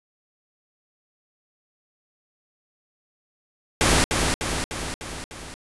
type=noise with echo; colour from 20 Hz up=pink; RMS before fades=-18 dBFS; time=3.81-4.04 s; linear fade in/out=0 ms; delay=300 ms; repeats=5; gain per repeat=-4 dB; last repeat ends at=5.54 s; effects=resampled to 24000 Hz